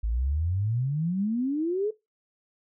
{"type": "exponential sweep", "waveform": "sine", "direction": "up", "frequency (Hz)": [51.91, 440.1], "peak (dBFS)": -24, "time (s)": [0.03, 1.91], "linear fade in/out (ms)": 10, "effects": ["noise-tail reverb RT60 0.2 s tail -18 dB re dry"]}